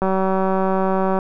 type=click train; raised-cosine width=1 ms; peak=-7 dBFS; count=223; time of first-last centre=0.02-1.188 s; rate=190 Hz; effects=none